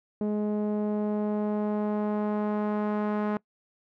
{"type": "tone with low-pass filter sweep", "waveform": "sawtooth", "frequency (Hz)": 209.8, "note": "G#3", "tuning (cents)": 18, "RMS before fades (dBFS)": -28, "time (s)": [0.21, 3.37], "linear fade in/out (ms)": 2, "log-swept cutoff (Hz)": [500, 1300], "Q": 1.1, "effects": ["noise-tail reverb RT60 0.1 s tail -23 dB re dry"]}